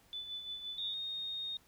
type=tone with tremolo; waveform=sine; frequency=3492 Hz; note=A7; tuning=14 cents flat; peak=-38 dBFS; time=0.13-0.94 s; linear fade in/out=0 ms; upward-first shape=sine; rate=5.8 Hz; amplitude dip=55%
type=tone; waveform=sine; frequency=3702 Hz; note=A#7; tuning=13 cents flat; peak=-37 dBFS; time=0.78-1.57 s; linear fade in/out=2 ms
effects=pink hiss -66 dBFS RMS until 1.67 s